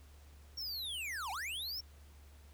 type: linear two-way sweep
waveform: square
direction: down then up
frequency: 5588 to 725 to 5588 Hz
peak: -39 dBFS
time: 0.57-1.81 s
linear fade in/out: 10 ms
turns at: 1.31 s
effects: added 72 Hz sine -55 dBFS peak until 2.53 s + pink hiss -65 dBFS RMS until 2.53 s